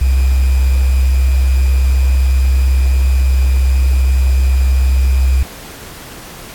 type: tone with sample-and-hold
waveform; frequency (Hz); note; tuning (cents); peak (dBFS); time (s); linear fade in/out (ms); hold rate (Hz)
sine; 65.41; C2; 0; -8; 0.01-5.43; 5; 2450
effects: pink hiss -33 dBFS RMS until 6.54 s + AAC 64 kbps